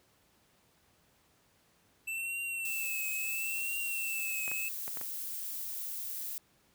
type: tone with vibrato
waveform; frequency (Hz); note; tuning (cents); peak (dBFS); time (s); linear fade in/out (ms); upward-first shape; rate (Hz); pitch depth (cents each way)
square; 2655; E7; +12; -35; 2.07-4.69; 10; triangle; 0.73; 74
type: noise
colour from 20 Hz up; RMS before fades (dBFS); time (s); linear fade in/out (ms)
violet; -39; 2.65-6.38; 0
type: clicks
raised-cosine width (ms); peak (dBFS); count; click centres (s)
0.5; -28; 5; 4.479 / 4.516 / 4.879 / 4.972 / 5.013
effects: pink hiss -68 dBFS RMS until 6.74 s + high-pass 60 Hz 12 dB/octave